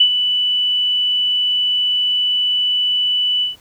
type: tone with ADSR envelope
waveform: sine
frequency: 2975 Hz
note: F#7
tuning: 9 cents sharp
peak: -6 dBFS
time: 0-3.56 s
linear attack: 7 ms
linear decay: 78 ms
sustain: -8 dB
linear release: 140 ms
effects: pink hiss -50 dBFS RMS until 3.6 s